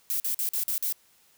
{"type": "noise bursts", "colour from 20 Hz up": "violet", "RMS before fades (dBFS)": -28, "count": 6, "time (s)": [0.1, 0.925], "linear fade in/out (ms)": 0, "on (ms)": 100, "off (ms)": 45, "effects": ["white hiss -62 dBFS RMS until 1.37 s"]}